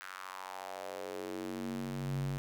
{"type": "tone with high-pass filter sweep", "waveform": "square", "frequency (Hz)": 46.84, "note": "F#1", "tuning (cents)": 22, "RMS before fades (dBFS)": -40, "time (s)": [0.01, 2.38], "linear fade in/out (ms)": 0, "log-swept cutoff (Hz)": [1500, 110], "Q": 3.1, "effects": []}